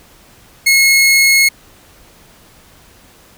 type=tone; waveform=sawtooth; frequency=2172 Hz; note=C#7; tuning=36 cents flat; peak=-4 dBFS; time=0.66-1.49 s; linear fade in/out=10 ms; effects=pink hiss -45 dBFS RMS until 3.37 s